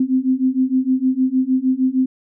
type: beating tone pair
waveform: sine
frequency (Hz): 255.9 / 262.4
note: C4 / C4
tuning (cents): -38 / +5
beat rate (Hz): 6.5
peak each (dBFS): -18 / -17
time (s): 0-2.06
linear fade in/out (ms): 5
effects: none